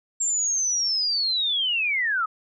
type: linear sweep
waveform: sine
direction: down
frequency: 7459 to 1237 Hz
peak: -21 dBFS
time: 0.2-2.26 s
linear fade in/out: 10 ms
effects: none